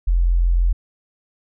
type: tone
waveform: sine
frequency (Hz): 43.27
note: F1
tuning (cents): -15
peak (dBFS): -13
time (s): 0.07-0.73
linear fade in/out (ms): 10
effects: none